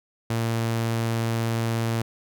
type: tone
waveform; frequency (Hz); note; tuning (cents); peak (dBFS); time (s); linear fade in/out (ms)
sawtooth; 114.6; A#2; -29; -19; 0.3-2.02; 5
effects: none